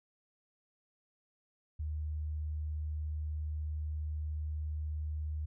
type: tone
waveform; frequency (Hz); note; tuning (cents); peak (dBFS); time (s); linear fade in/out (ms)
sine; 76.4; D#2; -31; -34; 1.79-5.46; 10
effects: none